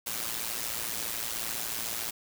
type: noise with amplitude modulation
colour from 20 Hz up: white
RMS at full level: -31 dBFS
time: 0.06-2.11 s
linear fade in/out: 10 ms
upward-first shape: sine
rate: 114 Hz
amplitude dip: 70%
effects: none